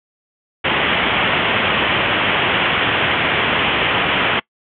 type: low-pass noise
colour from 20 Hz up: white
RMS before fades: -17 dBFS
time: 0.64-4.4 s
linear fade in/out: 10 ms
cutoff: 3300 Hz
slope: 96 dB/octave
effects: noise-tail reverb RT60 0.1 s tail -23 dB re dry + high-pass 80 Hz 12 dB/octave